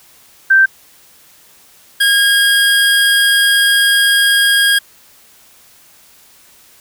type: tone pair in turn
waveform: sine / 25% pulse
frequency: 1563 / 1629.6 Hz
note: G6 / G#6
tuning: -6 / -33 cents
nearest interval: minor second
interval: 73 cents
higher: second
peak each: -5 dBFS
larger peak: neither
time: 0.5-0.66 / 2-4.79 s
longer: second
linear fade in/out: 10 ms
effects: white hiss -46 dBFS RMS until 6.8 s